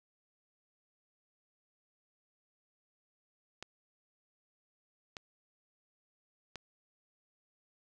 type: clicks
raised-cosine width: 0.2 ms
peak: -25 dBFS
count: 3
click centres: 3.626 / 5.168 / 6.557 s
effects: none